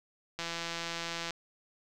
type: click train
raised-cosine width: 0.2 ms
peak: -19 dBFS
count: 155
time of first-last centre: 0.39-1.307 s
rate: 168 Hz
effects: none